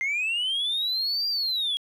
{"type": "linear two-way sweep", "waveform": "sine", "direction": "up then down", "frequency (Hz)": [2074, 4795, 3266], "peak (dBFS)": -22, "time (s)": [0.01, 1.77], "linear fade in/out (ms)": 0, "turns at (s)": 1.28, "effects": ["tanh soft clip ceiling -22 dBFS", "10-bit"]}